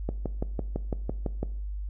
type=click train; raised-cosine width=2 ms; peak=-16 dBFS; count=9; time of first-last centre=0.09-1.43 s; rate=5.97 Hz; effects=noise-tail reverb RT60 0.6 s tail -18 dB re dry + added 50 Hz sine -31 dBFS peak until 1.89 s